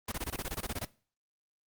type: noise bursts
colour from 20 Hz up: pink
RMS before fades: -35 dBFS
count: 13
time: 0.08-0.851 s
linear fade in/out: 5 ms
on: 39 ms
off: 22 ms
effects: noise-tail reverb RT60 0.4 s tail -20 dB re dry + Opus 24 kbps